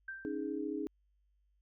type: tone with exponential decay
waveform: sine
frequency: 1568 Hz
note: G6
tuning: in tune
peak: -38 dBFS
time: 0.08-0.59 s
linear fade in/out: 5 ms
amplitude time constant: 110 ms
type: chord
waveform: sine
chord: C# suspended second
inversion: none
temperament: equal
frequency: 277.2 / 311.1 / 415.3 Hz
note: C#4 / D#4 / G#4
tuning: 0 / 0 / 0 cents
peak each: -40 / -38 / -40 dBFS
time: 0.25-0.87 s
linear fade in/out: 0 ms
effects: added 50 Hz sine -70 dBFS peak until 1.61 s